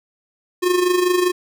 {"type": "tone with amplitude modulation", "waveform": "square", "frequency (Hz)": 359.8, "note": "F#4", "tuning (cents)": -48, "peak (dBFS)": -13, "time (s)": [0.62, 1.32], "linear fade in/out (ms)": 20, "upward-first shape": "sine", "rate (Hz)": 25, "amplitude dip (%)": 60, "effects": []}